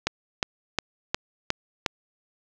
click train, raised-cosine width 0.2 ms, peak -5 dBFS, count 6, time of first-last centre 0.07-1.862 s, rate 2.79 Hz, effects low-pass 7000 Hz 12 dB/octave + 7-bit

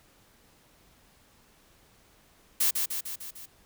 blue noise with echo, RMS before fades -24 dBFS, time 2.6-2.71 s, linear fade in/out 10 ms, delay 150 ms, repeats 5, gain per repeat -4 dB, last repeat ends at 3.46 s, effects pink hiss -61 dBFS RMS until 3.65 s

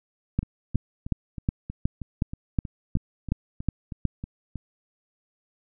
two click trains, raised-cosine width 5 ms, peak -10 / -21 dBFS, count 11 / 14, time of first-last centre 0.39-4.053 / 0.43-4.557 s, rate 2.73 / 3.15 Hz, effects none

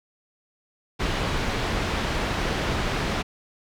pink low-pass noise, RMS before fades -26 dBFS, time 0.99-3.23 s, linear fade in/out 20 ms, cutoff 3800 Hz, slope 12 dB/octave, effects none

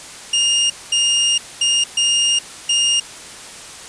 sawtooth tone bursts at uneven times, 2830 Hz, F7, 22 cents sharp, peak -10 dBFS, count 5, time 0.33-0.7 / 0.92-1.38 / 1.61-1.84 / 1.97-2.39 / 2.69-3 s, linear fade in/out 5 ms, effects white hiss -35 dBFS RMS until 3.88 s + resampled to 22050 Hz

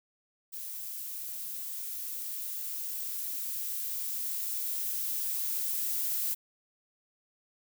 violet noise with level ramp, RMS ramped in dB -40 to -31 dBFS, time 0.52-6.35 s, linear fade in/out 20 ms, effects none

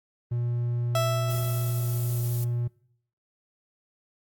triangle tone, 120 Hz, B2, 49 cents flat, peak -23 dBFS, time 0.31-2.68 s, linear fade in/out 10 ms
30% pulse tone with exponential decay, 660 Hz, E5, 2 cents sharp, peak -20 dBFS, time 0.95-2.52 s, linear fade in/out 2 ms, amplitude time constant 340 ms
violet noise, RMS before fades -37 dBFS, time 1.3-2.44 s, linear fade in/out 0 ms
effects noise-tail reverb RT60 0.7 s tail -23 dB re dry + AAC 64 kbps

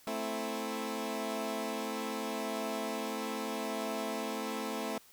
15% pulse chord, A minor, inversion none, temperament equal, 220 / 261.6 / 329.6 Hz, A3 / C4 / E4, 0 / 0 / 0 cents, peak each -31 / -33 / -35 dBFS, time 0.07-4.98 s, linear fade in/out 2 ms, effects white hiss -60 dBFS RMS until 5.12 s

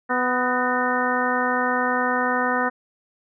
harmonic tone with a mistuned harmonic, 249.3 Hz, B3, 16 cents sharp, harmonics 1 / 2 / 3 / 4 / 5 / 6 / 7, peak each -27 / -27 / -27 / -27 / -27 / -27 / -27 dBFS, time 0.09-2.7 s, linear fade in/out 20 ms, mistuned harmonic 7, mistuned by +72 cents, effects none

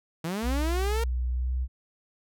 sawtooth linear sweep, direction up, 155.56 to 468.7 Hz, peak -25 dBFS, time 0.24-1.04 s, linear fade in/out 5 ms
sine tone with pitch glide, 61.7 to 63.36 Hz, B1 to B1, -1 to +45 cents, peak -25 dBFS, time 0.42-1.68 s, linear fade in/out 50 ms, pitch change +46 cents, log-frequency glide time 1.31-1.53 s
effects none

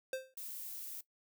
square tone with exponential decay, 523.3 Hz, C5, in tune, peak -34 dBFS, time 0.13-0.34 s, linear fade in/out 2 ms, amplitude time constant 44 ms
violet noise, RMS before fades -45 dBFS, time 0.37-1.01 s, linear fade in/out 5 ms
effects noise-tail reverb RT60 0.1 s tail -18 dB re dry

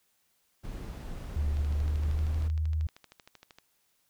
brown noise, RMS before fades -39 dBFS, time 0.63-2.49 s, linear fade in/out 20 ms
sine tone with pitch glide, 73.42 to 78.24 Hz, D2 to D#2, 0 to +10 cents, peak -26 dBFS, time 1.36-2.87 s, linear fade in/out 5 ms, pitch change +110 cents, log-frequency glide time 1.71-2.44 s
click train, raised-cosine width 0.2 ms, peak -32 dBFS, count 27, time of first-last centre 1.57-3.586 s, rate 12.9 Hz
effects white hiss -72 dBFS RMS until 4.09 s

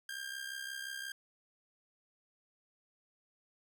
sawtooth tone with amplitude modulation, 1600 Hz, G6, 35 cents sharp, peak -34 dBFS, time 0.09-1.12 s, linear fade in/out 2 ms, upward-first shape sine, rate 65.7 Hz, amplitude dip 65%, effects none

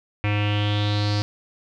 square tone with low-pass filter sweep, 103.83 Hz, G#2, in tune, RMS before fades -22 dBFS, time 0.24-1.22 s, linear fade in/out 0 ms, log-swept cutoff 2400 to 4800 Hz, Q 5.4, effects none

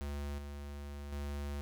square tone with level steps, 71.7 Hz, D2, 41 cents flat, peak -38 / -43 / -38 dBFS, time 0.01-1.61 s, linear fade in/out 0 ms, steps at 0.38 / 1.12 s, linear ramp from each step 5 ms, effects none

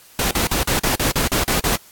pink noise bursts, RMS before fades -19 dBFS, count 10, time 0.19-1.759 s, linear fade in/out 2 ms, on 120 ms, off 41 ms, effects white hiss -47 dBFS RMS until 1.91 s + AAC 64 kbps

